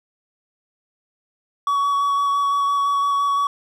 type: tone with vibrato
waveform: triangle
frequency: 1128 Hz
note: C#6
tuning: 30 cents sharp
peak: -15 dBFS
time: 1.67-3.47 s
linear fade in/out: 2 ms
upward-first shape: square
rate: 5.9 Hz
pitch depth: 9 cents each way
effects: none